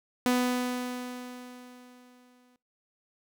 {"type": "tone with exponential decay", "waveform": "sawtooth", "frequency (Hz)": 248.7, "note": "B3", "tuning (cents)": 12, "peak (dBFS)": -18, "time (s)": [0.26, 2.56], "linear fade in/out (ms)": 0, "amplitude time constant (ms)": 500, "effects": ["noise-tail reverb RT60 0.3 s tail -21 dB re dry"]}